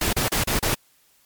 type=noise bursts; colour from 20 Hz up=pink; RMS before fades=-22 dBFS; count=5; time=0.01-0.746 s; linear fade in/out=5 ms; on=120 ms; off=34 ms; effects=white hiss -60 dBFS RMS until 1.25 s + MP3 96 kbps